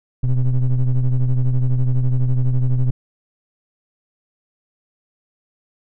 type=ring-modulated tone; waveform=triangle; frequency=66 Hz; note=C2; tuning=16 cents sharp; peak=-8 dBFS; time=0.23-2.91 s; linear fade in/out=10 ms; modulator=60 Hz; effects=none